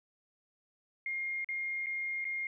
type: tone with dropouts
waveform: sine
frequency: 2128 Hz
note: C7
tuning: 29 cents sharp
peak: -33 dBFS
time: 1.06-2.47 s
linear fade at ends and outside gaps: 2 ms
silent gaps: 1.445-1.488 / 1.861-1.867 / 2.244-2.251 s
effects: none